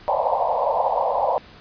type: band-pass noise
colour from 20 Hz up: white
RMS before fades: -21 dBFS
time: 0.08-1.38 s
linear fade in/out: 0 ms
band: 500 to 1000 Hz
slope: 96 dB/octave
effects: pink hiss -46 dBFS RMS until 1.6 s + resampled to 11025 Hz